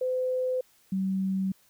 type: tone pair in turn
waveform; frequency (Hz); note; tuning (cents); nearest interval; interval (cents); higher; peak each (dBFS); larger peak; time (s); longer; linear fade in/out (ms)
sine; 510 / 191.03; C5 / G3; -44 / -44; octave + perfect fourth; 1700; first; -25; neither; 0.01-0.61 / 0.92-1.52; neither; 5
effects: white hiss -63 dBFS RMS until 1.69 s